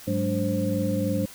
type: tone cluster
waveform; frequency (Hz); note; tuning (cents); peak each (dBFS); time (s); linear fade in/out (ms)
sine; 102.6 / 186.6 / 209.6 / 290.8 / 526; G#2 / F#3 / G#3 / D4 / C5; -21 / +15 / +16 / -17 / +9; -29; 0.07-1.26; 10
effects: white hiss -45 dBFS RMS until 1.34 s